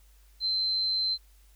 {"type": "tone", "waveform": "sine", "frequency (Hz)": 4097, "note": "C8", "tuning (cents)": -37, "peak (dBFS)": -25, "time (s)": [0.4, 1.18], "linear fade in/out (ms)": 50, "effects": ["added 50 Hz sine -55 dBFS peak until 1.55 s", "white hiss -65 dBFS RMS until 1.55 s"]}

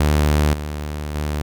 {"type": "tone with level steps", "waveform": "sawtooth", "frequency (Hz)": 74.7, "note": "D2", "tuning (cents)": 30, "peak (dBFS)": [-10, -21, -17], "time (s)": [0, 1.42], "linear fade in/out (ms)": 5, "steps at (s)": [0.53, 1.15], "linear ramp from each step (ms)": 5, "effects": []}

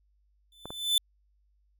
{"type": "tone with exponential growth", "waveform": "45% pulse", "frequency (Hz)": 3516, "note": "A7", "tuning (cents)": -2, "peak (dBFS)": -20, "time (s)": [0.52, 0.98], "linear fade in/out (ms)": 2, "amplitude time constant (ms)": 100}
{"type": "clicks", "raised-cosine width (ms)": 1, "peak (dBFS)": -25, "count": 2, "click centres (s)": [0.656, 0.705]}
{"effects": ["added 50 Hz sine -65 dBFS peak until 1.79 s"]}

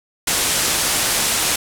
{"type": "low-pass noise", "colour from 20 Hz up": "white", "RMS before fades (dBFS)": -19, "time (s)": [0.27, 1.56], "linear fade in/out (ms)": 5, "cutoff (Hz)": 11000, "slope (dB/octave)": 24, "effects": []}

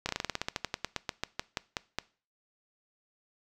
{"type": "slowing click train", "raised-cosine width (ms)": 0.2, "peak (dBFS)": -13, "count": 21, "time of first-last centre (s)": [0.06, 1.986], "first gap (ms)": 30, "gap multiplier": 1.11, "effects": ["noise-tail reverb RT60 0.4 s tail -21 dB re dry"]}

